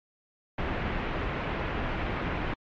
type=low-pass noise; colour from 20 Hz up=pink; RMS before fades=-31 dBFS; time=0.58-2.54 s; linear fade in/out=5 ms; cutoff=2600 Hz; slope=24 dB/octave; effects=MP3 48 kbps